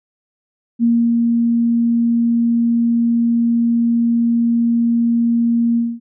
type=tone with ADSR envelope; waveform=sine; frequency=233.8 Hz; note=A#3; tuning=5 cents sharp; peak=-10 dBFS; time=0.79-6 s; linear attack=43 ms; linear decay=290 ms; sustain=-2 dB; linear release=230 ms; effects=none